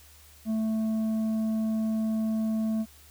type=tone with tanh clipping; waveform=sine; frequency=220 Hz; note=A3; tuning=in tune; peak=-26 dBFS; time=0.45-2.86 s; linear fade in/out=50 ms; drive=6 dB; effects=added 74 Hz sine -55 dBFS peak until 3.1 s + white hiss -55 dBFS RMS until 3.1 s